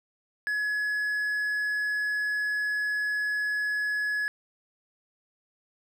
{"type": "tone", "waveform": "triangle", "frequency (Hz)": 1692, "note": "G#6", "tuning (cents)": 32, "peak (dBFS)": -24, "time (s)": [0.47, 4.28], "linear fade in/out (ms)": 0, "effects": []}